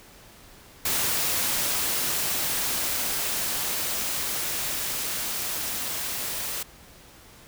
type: noise with level ramp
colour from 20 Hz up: white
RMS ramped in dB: -25 to -31 dBFS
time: 0.85-6.63 s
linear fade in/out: 5 ms
effects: pink hiss -50 dBFS RMS until 7.47 s